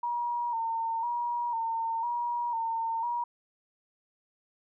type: tone with vibrato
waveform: sine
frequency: 932.3 Hz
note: A#5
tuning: in tune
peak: -28 dBFS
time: 0.03-3.24 s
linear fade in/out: 5 ms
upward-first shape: square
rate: 1 Hz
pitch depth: 43 cents each way
effects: none